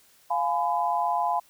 sine chord, F diminished, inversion none, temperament just, 698.5 / 838.1 / 1005.8 Hz, F5 / Ab5 / Cb6, 0 / +16 / +31 cents, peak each -27 dBFS, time 0.3-1.4 s, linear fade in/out 10 ms, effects white hiss -59 dBFS RMS until 1.49 s

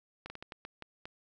slowing click train, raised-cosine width 0.3 ms, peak -27 dBFS, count 8, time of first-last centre 0.26-1.055 s, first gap 40 ms, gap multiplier 1.34, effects none

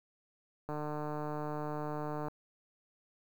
click train, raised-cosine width 1 ms, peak -25 dBFS, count 240, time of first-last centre 0.69-2.283 s, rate 150 Hz, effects 9-bit

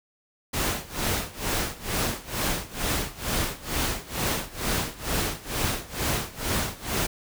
pink noise with tremolo, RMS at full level -25 dBFS, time 0.53-7.07 s, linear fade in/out 10 ms, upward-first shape sine, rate 2.2 Hz, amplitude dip 90%, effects none

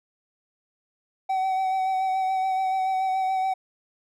triangle tone with vibrato, 759 Hz, F#5, 44 cents sharp, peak -20 dBFS, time 1.29-3.54 s, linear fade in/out 10 ms, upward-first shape sine, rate 7 Hz, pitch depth 21 cents each way, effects none

